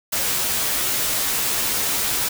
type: noise with comb filter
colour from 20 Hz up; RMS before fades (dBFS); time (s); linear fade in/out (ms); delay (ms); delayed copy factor
white; -22; 0.12-2.29; 10; 12; -0.75
effects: none

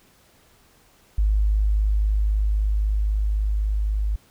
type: tone with level ramp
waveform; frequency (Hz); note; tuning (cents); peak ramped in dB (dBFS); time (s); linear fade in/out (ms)
sine; 51.91; G#1; 0; -16 to -20; 1.18-4.16; 5
effects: pink hiss -57 dBFS RMS until 4.3 s

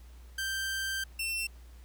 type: tone pair in turn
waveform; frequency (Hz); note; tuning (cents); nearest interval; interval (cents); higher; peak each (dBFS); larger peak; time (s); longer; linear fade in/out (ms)
sawtooth; 1568 / 2699; G6 / E7; 0 / +40; major sixth; 940; second; -28; neither; 0.38-1.04 / 1.19-1.47; first; 5
effects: added 60 Hz sine -48 dBFS peak until 1.84 s + pink hiss -62 dBFS RMS until 1.84 s

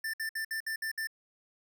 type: tone bursts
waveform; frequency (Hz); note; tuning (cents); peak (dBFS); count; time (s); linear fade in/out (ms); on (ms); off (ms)
square; 1779; A6; +19; -33; 7; 0.04-1.072; 5; 96; 60
effects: 12-bit

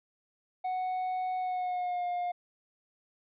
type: tone with pitch glide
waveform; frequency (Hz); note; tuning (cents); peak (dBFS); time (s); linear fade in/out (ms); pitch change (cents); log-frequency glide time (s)
triangle; 740 to 710.3; F#5 to F5; 0 to +29; -28; 0.64-2.32; 10; -71; 1.38-2.06
effects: resampled to 8000 Hz

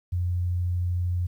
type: tone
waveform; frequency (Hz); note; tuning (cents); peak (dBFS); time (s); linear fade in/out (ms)
sine; 88.7; F2; +27; -23; 0.12-1.27; 10
effects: 10-bit

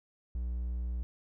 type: tone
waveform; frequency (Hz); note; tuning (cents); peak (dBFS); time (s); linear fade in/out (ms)
triangle; 60.4; B1; -38; -30; 0.35-1.03; 0
effects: none

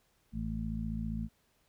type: harmonic tone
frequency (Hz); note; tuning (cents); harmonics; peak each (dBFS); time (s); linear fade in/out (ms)
55; A1; 0; 1 / 2 / 3 / 4; -38 / -42 / -40 / -37; 0.32-1.29; 50
effects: pink hiss -72 dBFS RMS until 1.68 s

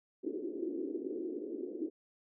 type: band-pass noise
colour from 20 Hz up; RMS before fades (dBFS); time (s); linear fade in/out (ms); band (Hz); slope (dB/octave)
white; -39; 0.23-1.9; 20; 280 to 400; 48
effects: none

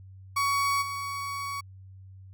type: tone with level steps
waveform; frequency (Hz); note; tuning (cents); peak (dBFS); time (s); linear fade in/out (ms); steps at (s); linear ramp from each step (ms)
35% pulse; 1123; C#6; +22; -22 / -30; 0.36-1.61; 10; 0.81; 20
effects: added 95 Hz sine -45 dBFS peak until 2.33 s

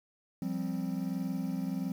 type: chord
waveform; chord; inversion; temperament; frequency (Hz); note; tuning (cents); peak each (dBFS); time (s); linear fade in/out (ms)
triangle; F suspended second; none; equal; 174.61 / 196 / 261.6; F3 / G3 / C4; 0 / 0 / 0; -34; 0.42-1.92; 2
effects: 9-bit

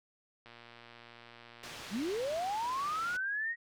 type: click train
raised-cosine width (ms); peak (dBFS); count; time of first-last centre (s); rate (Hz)
0.3; -36; 222; 0.46-2.333; 118
type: low-pass noise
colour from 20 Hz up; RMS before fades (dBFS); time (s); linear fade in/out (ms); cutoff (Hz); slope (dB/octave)
white; -47; 1.63-3.17; 5; 4300; 12
type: linear sweep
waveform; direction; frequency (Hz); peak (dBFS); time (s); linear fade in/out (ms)
sine; up; 170.6 to 1900; -32; 1.9-3.56; 50
effects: none

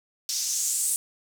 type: noise with band-pass filter sweep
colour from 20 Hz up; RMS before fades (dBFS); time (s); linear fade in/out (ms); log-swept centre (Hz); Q
blue; -27; 0.29-0.96; 0; 5200 to 9000; 3.3
effects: none

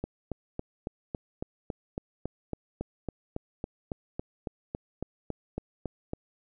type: click train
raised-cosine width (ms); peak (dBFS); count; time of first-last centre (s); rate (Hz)
2; -19; 23; 0.04-6.134; 3.61
effects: none

